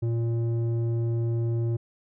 square tone with low-pass filter, 116.1 Hz, A#2, 7 cents flat, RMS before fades -26 dBFS, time 0.02-1.77 s, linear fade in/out 10 ms, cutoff 340 Hz, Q 1.1, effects none

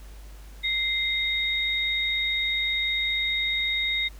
sine tone pair together, 2093 / 3729 Hz, C7 / A#7, 0 / 0 cents, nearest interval minor seventh, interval 1000 cents, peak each -26 dBFS, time 0.63-4.09 s, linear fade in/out 20 ms, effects added 50 Hz sine -41 dBFS peak until 4.19 s + pink hiss -53 dBFS RMS until 4.19 s

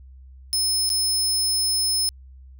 25% pulse tone with dropouts, 5200 Hz, E8, 24 cents flat, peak -15 dBFS, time 0.53-2.09 s, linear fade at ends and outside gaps 0 ms, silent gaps 0.892-0.901 s, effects added 65 Hz sine -42 dBFS peak until 2.59 s

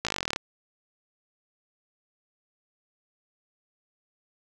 slowing click train, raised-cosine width 0.2 ms, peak -10 dBFS, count 15, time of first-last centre 0.05-0.361 s, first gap 17 ms, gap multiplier 1.04, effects none

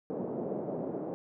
white band-pass noise, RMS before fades -36 dBFS, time 0.1-1.14 s, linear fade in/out 0 ms, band 160 to 560 Hz, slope 24 dB/octave, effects none

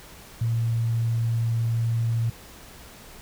sine tone, 115.3 Hz, A#2, 19 cents flat, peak -21 dBFS, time 0.41-2.3 s, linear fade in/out 5 ms, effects added 60 Hz sine -56 dBFS peak until 3.21 s + pink hiss -46 dBFS RMS until 3.21 s

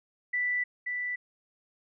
sine tone pair in turn, 1975.5 / 1975.5 Hz, B6 / B6, 0 / 0 cents, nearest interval unison, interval 0 cents, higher neither, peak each -26 / -30 dBFS, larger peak first, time 0.33-0.64 / 0.86-1.16 s, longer first, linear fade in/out 10 ms, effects none

